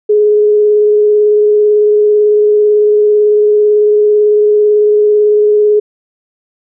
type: tone with vibrato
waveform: sine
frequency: 419.8 Hz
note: G#4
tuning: 19 cents sharp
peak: -5 dBFS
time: 0.09-5.8 s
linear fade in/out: 10 ms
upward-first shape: triangle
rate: 18 Hz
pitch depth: 16 cents each way
effects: none